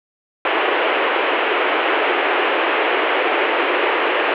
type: band-pass noise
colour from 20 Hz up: pink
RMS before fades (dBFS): -18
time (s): 0.45-4.34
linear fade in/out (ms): 2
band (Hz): 330 to 3000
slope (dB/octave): 48
effects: none